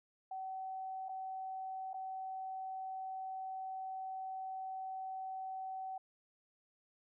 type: tone with dropouts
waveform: sine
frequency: 760 Hz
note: F#5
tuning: 46 cents sharp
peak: -40 dBFS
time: 0.31-5.98 s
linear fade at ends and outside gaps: 5 ms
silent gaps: 1.086-1.091 / 1.933-1.941 s
effects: none